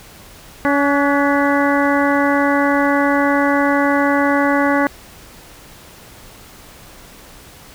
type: harmonic tone with a mistuned harmonic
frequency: 282.9 Hz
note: C#4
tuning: 35 cents sharp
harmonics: 1 / 2 / 3 / 4 / 5 / 6 / 7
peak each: -16 / -19 / -21 / -22 / -23 / -24 / -24 dBFS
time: 0.65-4.87 s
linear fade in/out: 0 ms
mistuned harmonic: 5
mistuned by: +63 cents
effects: pink hiss -41 dBFS RMS until 7.74 s